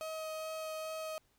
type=tone with vibrato; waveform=35% pulse; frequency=632 Hz; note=D#5; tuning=27 cents sharp; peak=-37 dBFS; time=0.01-1.18 s; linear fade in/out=0 ms; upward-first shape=sine; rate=2.4 Hz; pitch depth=8 cents each way; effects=pink hiss -73 dBFS RMS until 1.38 s